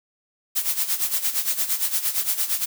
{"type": "noise with tremolo", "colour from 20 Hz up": "blue", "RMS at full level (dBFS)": -21, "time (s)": [0.55, 2.66], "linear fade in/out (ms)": 20, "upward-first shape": "sine", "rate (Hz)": 8.7, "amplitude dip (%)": 75, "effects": []}